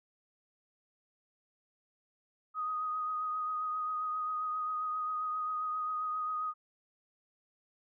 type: tone with vibrato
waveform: sine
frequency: 1248 Hz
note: D#6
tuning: 5 cents sharp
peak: -32 dBFS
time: 2.54-6.54 s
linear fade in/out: 50 ms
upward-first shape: triangle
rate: 7.5 Hz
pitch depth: 25 cents each way
effects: none